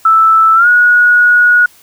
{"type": "tone with pitch glide", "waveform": "sine", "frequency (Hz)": [1318.5, 1454.5], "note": ["E6", "F#6"], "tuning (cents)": [0, -30], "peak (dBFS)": -4, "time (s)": [0.05, 1.66], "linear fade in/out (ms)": 5, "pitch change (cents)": 170, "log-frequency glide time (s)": [0.55, 0.68], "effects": ["white hiss -44 dBFS RMS until 1.82 s"]}